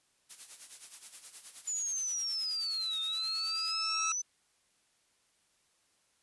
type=noise with tremolo; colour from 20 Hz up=blue; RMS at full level=-44 dBFS; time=0.29-3.73 s; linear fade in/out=20 ms; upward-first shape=sine; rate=9.5 Hz; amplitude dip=70%
type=linear two-way sweep; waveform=sine; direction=down then up; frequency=7040 to 3635 to 6080 Hz; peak=-32 dBFS; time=1.67-4.22 s; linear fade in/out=10 ms; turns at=3.01 s
type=tone with exponential growth; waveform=25% pulse; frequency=1309 Hz; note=E6; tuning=13 cents flat; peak=-27 dBFS; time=1.91-4.12 s; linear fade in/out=2 ms; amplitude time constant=480 ms
effects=white hiss -72 dBFS RMS until 6.22 s + resampled to 24000 Hz